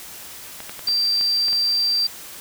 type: clicks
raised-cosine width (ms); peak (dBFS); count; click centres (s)
0.3; -18; 7; 0.604 / 0.695 / 0.793 / 0.885 / 1.211 / 1.483 / 1.53
type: tone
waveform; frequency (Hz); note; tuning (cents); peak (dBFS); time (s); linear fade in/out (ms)
sine; 4699; D8; 0; -17; 0.87-2.07; 5
effects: white hiss -38 dBFS RMS until 2.4 s